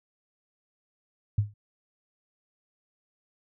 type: tone with exponential decay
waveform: sine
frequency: 103.83 Hz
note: G#2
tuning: in tune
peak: -17 dBFS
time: 1.38-1.54 s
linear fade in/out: 5 ms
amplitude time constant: 34 ms
effects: none